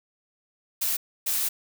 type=noise bursts at uneven times; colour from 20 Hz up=blue; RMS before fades=-26 dBFS; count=2; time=0.81-0.97 / 1.26-1.49 s; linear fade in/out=10 ms; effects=none